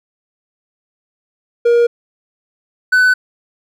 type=tone pair in turn; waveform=triangle; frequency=473.2 / 1502.3 Hz; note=A#4 / F#6; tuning=+26 / +26 cents; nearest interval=octave + minor sixth; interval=2000 cents; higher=second; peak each=-6 dBFS; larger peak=neither; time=1.65-1.87 / 2.92-3.14 s; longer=neither; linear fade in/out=10 ms; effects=none